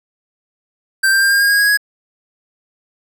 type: tone with pitch steps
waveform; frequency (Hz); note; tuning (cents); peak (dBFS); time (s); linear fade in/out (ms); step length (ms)
square; 1568 / 1581.6 / 1595.4 / 1609.3 / 1623.3 / 1637.4 / 1651.7 / 1666; G6 / G6 / G6 / G6 / G#6 / G#6 / G#6 / G#6; 0 / +15 / +30 / +45 / -40 / -25 / -10 / +5; -11; 1.03-1.774; 10; 93
effects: 8-bit